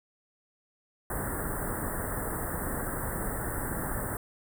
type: band-stop noise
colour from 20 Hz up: pink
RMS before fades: -33 dBFS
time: 1.1-4.17 s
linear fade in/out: 2 ms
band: 1900 to 8100 Hz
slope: 96 dB/octave
effects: none